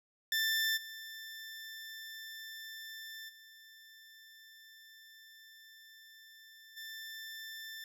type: tone with level steps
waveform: 20% pulse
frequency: 1776 Hz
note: A6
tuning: 16 cents sharp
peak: -25 / -40 / -50 / -39 dBFS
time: 0.32-7.84 s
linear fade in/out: 2 ms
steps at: 0.76 / 3.28 / 6.76 s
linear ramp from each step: 20 ms
effects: none

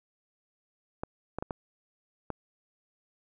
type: clicks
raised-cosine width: 1 ms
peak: -19 dBFS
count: 5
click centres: 1.035 / 1.386 / 1.425 / 1.508 / 2.303 s
effects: none

